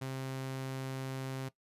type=tone; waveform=sawtooth; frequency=132.6 Hz; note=C3; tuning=23 cents sharp; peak=-33 dBFS; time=0.01-1.49 s; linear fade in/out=10 ms; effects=noise-tail reverb RT60 0.1 s tail -17 dB re dry + resampled to 32000 Hz